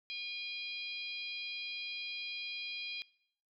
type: harmonic tone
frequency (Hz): 811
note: G#5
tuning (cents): -41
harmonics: 3 / 4 / 5 / 6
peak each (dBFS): -42 / -44 / -46 / -48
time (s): 0.1-3.02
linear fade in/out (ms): 0
effects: noise-tail reverb RT60 0.7 s tail -23 dB re dry